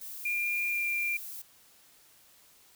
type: noise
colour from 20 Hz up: violet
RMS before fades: -42 dBFS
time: 0.01-1.42 s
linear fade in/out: 5 ms
type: tone with pitch glide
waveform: sine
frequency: 2401 to 2383 Hz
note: D7 to D7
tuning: +38 to +25 cents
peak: -28 dBFS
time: 0.25-1.17 s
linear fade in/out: 5 ms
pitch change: -13 cents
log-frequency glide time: 0.66-0.88 s
effects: white hiss -60 dBFS RMS until 2.75 s